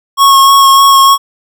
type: tone with vibrato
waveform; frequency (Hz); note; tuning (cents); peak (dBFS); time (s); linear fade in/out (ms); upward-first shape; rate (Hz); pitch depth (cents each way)
square; 1095; C#6; -22; -3; 0.17-1.18; 50; sine; 3.3; 15
effects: none